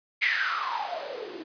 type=noise with band-pass filter sweep; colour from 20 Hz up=blue; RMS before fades=-30 dBFS; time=0.21-1.44 s; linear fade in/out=20 ms; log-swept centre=2200 to 310 Hz; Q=10; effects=resampled to 11025 Hz